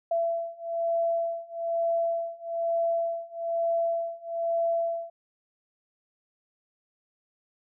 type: beating tone pair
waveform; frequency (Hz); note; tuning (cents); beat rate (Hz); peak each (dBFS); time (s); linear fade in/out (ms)
sine; 671 / 672.1; E5 / E5; +31 / +33; 1.1; -29 / -28; 0.11-5.1; 5
effects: none